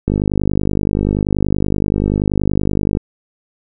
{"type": "click train", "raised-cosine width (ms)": 3, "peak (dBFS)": -3, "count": 147, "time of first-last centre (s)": [0.08, 2.971], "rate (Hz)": 50.5, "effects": []}